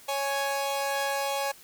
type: tone pair together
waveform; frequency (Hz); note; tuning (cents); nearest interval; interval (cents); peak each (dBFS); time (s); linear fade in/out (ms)
sawtooth; 554.4 / 832.4; C#5 / G#5; 0 / +4; perfect fifth; 704; -26; 0.08-1.52; 10
effects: white hiss -52 dBFS RMS until 1.63 s